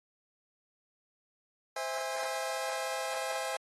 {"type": "chord", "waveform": "sawtooth", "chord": "C augmented", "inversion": "none", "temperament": "just", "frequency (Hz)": [523.3, 654.1, 817.6], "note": ["C5", "E5", "G#5"], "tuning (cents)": [0, -14, -27], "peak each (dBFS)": -34, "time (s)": [1.76, 3.57], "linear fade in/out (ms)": 5, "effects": ["AAC 32 kbps"]}